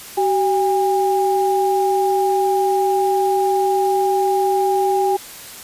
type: tone pair together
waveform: sine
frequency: 381.3 / 808 Hz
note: G4 / G#5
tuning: -48 / -48 cents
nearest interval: octave + minor second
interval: 1300 cents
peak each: -17 dBFS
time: 0.17-5.17 s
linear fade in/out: 10 ms
effects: white hiss -36 dBFS RMS until 5.63 s + resampled to 32000 Hz